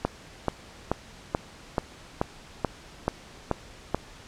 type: click train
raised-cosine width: 1 ms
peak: -9 dBFS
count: 10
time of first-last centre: 0.05-3.946 s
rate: 2.31 Hz
effects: pink hiss -48 dBFS RMS until 4.27 s + low-pass 7000 Hz 12 dB/octave